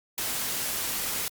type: noise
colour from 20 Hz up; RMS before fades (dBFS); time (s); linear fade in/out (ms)
white; -30; 0.18-1.28; 0
effects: Opus 48 kbps